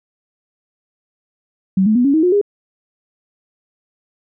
sine tone with pitch steps, 190.3 / 216.1 / 245.4 / 278.6 / 316.4 / 359.2 / 407.9 Hz, F#3 / A3 / B3 / C#4 / D#4 / F4 / G#4, +49 / -31 / -11 / +9 / +29 / +49 / -31 cents, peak -10 dBFS, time 1.77-2.414 s, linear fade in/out 5 ms, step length 92 ms, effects none

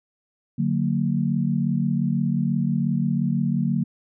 sine chord, D augmented, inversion none, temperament just, 146.83 / 183.54 / 229.4 Hz, D3 / F#3 / A#3, 0 / -14 / -28 cents, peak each -24 dBFS, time 0.58-3.84 s, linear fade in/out 10 ms, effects none

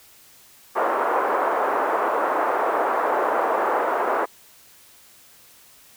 white band-pass noise, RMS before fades -22 dBFS, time 0.75-4.26 s, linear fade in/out 20 ms, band 380 to 1200 Hz, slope 24 dB/octave, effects white hiss -51 dBFS RMS until 5.96 s

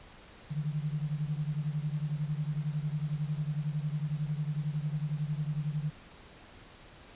sine beating tone pair, 146.83 / 157.83 Hz, D3 / D#3, 0 / +25 cents, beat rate 11 Hz, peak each -32 / -35 dBFS, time 0.5-5.91 s, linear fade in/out 20 ms, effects pink hiss -53 dBFS RMS until 7.15 s + resampled to 8000 Hz

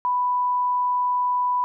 sine tone, 990 Hz, B5, 4 cents sharp, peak -19 dBFS, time 0.05-1.64 s, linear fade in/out 0 ms, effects none

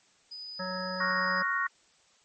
sine tone, 4978 Hz, D#8, in tune, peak -39 dBFS, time 0.31-1.42 s, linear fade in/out 10 ms
harmonic tone, 185 Hz, F#3, in tune, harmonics 1 / 3 / 5 / 7 / 9 / 10, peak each -38 / -37 / -42 / -39 / -40 / -49 dBFS, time 0.59-1.43 s, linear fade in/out 10 ms
sine chord, Gb major seventh, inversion second, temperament equal, 1108.7 / 1396.9 / 1480 / 1864.7 Hz, Db6 / F6 / Gb6 / Bb6, 0 / 0 / 0 / 0 cents, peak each -31 / -35 / -34 / -30 dBFS, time 1-1.67 s, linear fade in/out 5 ms
effects white hiss -64 dBFS RMS until 2.24 s + MP3 32 kbps

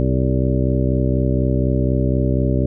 harmonic tone with a mistuned harmonic, 64.1 Hz, C2, 35 cents flat, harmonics 1 / 2 / 3 / 4 / 5 / 6 / 7 / 9, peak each -20 / -19 / -25 / -23 / -26 / -26 / -30 / -27 dBFS, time 0-2.66 s, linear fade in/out 0 ms, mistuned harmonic 7, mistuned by +18 cents, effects none

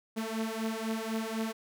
sawtooth beating tone pair, 220.5 / 224.5 Hz, A3 / A3, +4 / +35 cents, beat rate 4 Hz, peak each -31 dBFS, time 0.16-1.53 s, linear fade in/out 20 ms, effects none

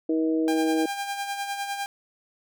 harmonic tone, 159.5 Hz, D#3, 43 cents sharp, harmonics 2 / 3 / 4, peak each -22 / -28 / -36 dBFS, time 0.09-0.86 s, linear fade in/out 5 ms
sawtooth tone with tremolo, 800 Hz, G5, 35 cents sharp, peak -23 dBFS, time 0.48-1.86 s, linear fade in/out 0 ms, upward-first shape sine, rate 9.9 Hz, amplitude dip 50%
effects none

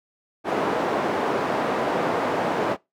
white band-pass noise, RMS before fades -24 dBFS, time 0.44-2.77 s, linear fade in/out 50 ms, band 240 to 780 Hz, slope 12 dB/octave, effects noise-tail reverb RT60 0.2 s tail -22 dB re dry

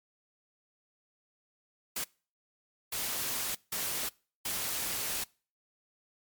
white noise bursts at uneven times, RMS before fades -34 dBFS, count 4, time 1.96-2.04 / 2.92-3.55 / 3.72-4.09 / 4.45-5.24 s, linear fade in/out 5 ms, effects noise-tail reverb RT60 0.4 s tail -25 dB re dry + MP3 96 kbps

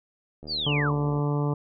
click train, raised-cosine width 2 ms, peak -29 dBFS, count 59, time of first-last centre 0.43-1.191 s, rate 76.2 Hz
sine linear sweep, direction down, 4927 to 739 Hz, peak -26 dBFS, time 0.47-0.94 s, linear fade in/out 50 ms
harmonic tone, 145.7 Hz, D3, 13 cents flat, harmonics 1 / 2 / 3 / 4 / 5 / 6 / 7 / 8, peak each -24 / -31 / -32 / -38 / -41 / -38 / -39 / -41 dBFS, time 0.66-1.54 s, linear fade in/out 5 ms
effects none

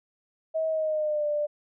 sine tone with pitch glide, 639 to 592.8 Hz, D#5 to D5, +46 to +16 cents, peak -24 dBFS, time 0.54-1.47 s, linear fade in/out 20 ms, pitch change -130 cents, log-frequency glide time 0.68-1.26 s, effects none

